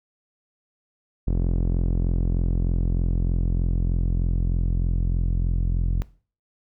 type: tone with low-pass filter sweep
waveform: sawtooth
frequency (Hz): 43.25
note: F1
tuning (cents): -16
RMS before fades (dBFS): -22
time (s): 1.27-6.02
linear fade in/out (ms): 0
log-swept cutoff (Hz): 330 to 150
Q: 0.73
effects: noise-tail reverb RT60 0.4 s tail -19 dB re dry